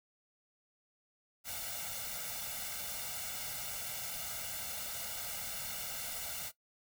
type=noise with comb filter; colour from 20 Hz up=white; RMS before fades=-41 dBFS; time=1.44-6.52 s; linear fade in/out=50 ms; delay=1.4 ms; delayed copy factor=+0.9; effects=noise-tail reverb RT60 0.1 s tail -17 dB re dry